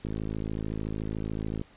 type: click train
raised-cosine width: 3 ms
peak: -20 dBFS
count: 85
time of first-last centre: 0.05-1.614 s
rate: 53.7 Hz
effects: pink hiss -57 dBFS RMS until 1.76 s + resampled to 8000 Hz